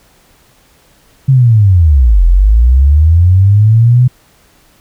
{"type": "linear two-way sweep", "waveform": "sine", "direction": "down then up", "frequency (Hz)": [137.5, 41.03, 127.6], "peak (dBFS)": -3, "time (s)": [1.28, 4.08], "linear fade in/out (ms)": 10, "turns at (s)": 2.25, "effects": ["pink hiss -48 dBFS RMS until 4.8 s"]}